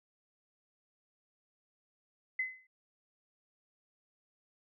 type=tone with exponential decay; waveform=sine; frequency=2037 Hz; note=C7; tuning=47 cents flat; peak=-28 dBFS; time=2.39-2.67 s; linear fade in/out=5 ms; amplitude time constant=59 ms; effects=none